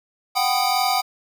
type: tone cluster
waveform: square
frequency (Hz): 735 / 778 / 999 / 1238 / 4759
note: F#5 / G5 / B5 / D#6 / D8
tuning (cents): -12 / -13 / +20 / -9 / +22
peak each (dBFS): -24 / -23 / -31 / -27 / -27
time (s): 0.35-1.02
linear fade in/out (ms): 20
effects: none